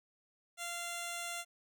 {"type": "tone with notch filter", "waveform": "5% pulse", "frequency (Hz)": 691, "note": "F5", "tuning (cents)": -19, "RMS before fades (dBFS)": -41, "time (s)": [0.57, 1.45], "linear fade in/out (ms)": 50, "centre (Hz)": 4900, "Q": 1.7, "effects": []}